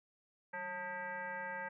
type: tone with frequency modulation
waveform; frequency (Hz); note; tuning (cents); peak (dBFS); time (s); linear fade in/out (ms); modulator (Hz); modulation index
sine; 1248; D#6; +5; -39; 0.53-1.69; 10; 352; 2.1
effects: none